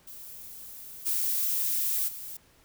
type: noise with level steps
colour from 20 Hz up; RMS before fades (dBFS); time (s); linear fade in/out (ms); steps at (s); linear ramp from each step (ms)
violet; -44 / -28 / -40; 0.07-2.37; 5; 1.05 / 2.07; 20
effects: pink hiss -61 dBFS RMS until 2.64 s